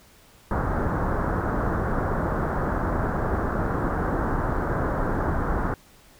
pink low-pass noise, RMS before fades -25 dBFS, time 0.51-5.74 s, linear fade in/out 2 ms, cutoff 1600 Hz, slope 48 dB/octave, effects pink hiss -54 dBFS RMS until 6.19 s

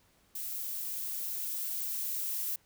violet noise with level ramp, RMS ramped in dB -38 to -34 dBFS, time 0.35-2.56 s, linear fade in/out 5 ms, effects pink hiss -67 dBFS RMS until 2.65 s

